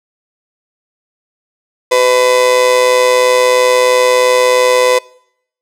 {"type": "tone with amplitude modulation", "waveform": "35% pulse", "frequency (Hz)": 503, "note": "B4", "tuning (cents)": 32, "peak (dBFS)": -3, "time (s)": [1.91, 4.99], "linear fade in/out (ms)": 10, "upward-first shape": "sine", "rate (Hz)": 123, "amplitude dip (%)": 60, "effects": ["noise-tail reverb RT60 0.7 s tail -24 dB re dry", "low-pass 11000 Hz 12 dB/octave"]}